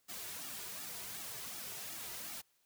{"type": "noise with flanger", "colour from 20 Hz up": "white", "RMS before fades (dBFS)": -45, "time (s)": [0.08, 2.42], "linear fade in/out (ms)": 20, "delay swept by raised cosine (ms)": [1.9, 3.8], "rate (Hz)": 2.7, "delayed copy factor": -0.75, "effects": ["white hiss -75 dBFS RMS until 2.65 s"]}